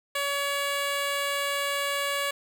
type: tone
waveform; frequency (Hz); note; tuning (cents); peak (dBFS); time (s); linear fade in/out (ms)
10% pulse; 565; C#5; +33; -18; 0.15-2.31; 5
effects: none